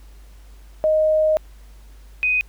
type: tone pair in turn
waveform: sine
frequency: 622.3 / 2499 Hz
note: D#5 / D#7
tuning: 0 / +7 cents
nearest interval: 2 octaves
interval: 2407 cents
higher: second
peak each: -14 / -16 dBFS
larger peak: first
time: 0.84-1.37 / 2.23-2.41 s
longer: first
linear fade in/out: 0 ms
effects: added 50 Hz sine -41 dBFS peak until 2.48 s + pink hiss -55 dBFS RMS until 2.48 s